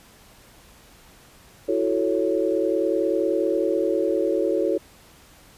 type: chord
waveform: sine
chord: F# minor seventh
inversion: third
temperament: equal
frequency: 329.6 / 370 / 440 / 554.4 Hz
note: E4 / F#4 / A4 / C#5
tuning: 0 / 0 / 0 / 0 cents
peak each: -25 dBFS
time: 1.68-4.78 s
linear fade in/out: 10 ms
effects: pink hiss -51 dBFS RMS until 5.57 s + resampled to 32000 Hz